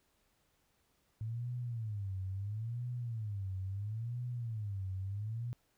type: tone with vibrato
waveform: sine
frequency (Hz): 107.7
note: A2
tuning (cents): -37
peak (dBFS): -36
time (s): 1.21-5.53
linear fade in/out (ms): 0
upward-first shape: sine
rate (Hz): 0.74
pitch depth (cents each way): 230
effects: pink hiss -75 dBFS RMS until 5.77 s